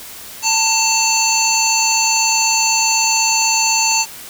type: harmonic tone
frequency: 892 Hz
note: A5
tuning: 23 cents sharp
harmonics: 1 / 3 / 5 / 7 / 8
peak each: -19 / -19 / -19 / -19 / -19 dBFS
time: 0.42-4.06 s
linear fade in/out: 50 ms
effects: white hiss -34 dBFS RMS until 4.29 s